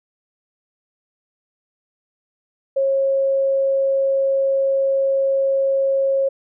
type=tone; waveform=sine; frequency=543 Hz; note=C#5; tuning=36 cents flat; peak=-15 dBFS; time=2.76-6.29 s; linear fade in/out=10 ms; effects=none